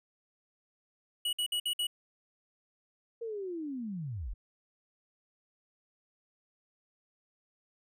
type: tone bursts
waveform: square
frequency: 2924 Hz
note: F#7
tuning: 21 cents flat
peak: -30 dBFS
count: 5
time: 1.25-1.869 s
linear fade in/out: 5 ms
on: 79 ms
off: 56 ms
type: linear sweep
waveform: sine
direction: down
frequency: 471.8 to 33.79 Hz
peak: -35 dBFS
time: 3.21-4.34 s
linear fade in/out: 10 ms
effects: none